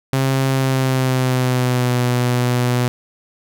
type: tone with pitch glide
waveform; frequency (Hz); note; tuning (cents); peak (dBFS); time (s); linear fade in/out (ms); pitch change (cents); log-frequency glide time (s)
sawtooth; 133.8 to 123.41; C3 to B2; +39 to -1; -11; 0.13-2.88; 0; -140; 0.49-2
effects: none